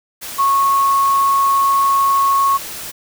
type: tone in noise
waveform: sine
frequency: 1100 Hz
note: C#6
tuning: 14 cents flat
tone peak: -11 dBFS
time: 0.38-2.58 s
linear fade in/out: 20 ms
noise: white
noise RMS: -29 dBFS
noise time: 0.21-2.92 s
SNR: +15 dB
effects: none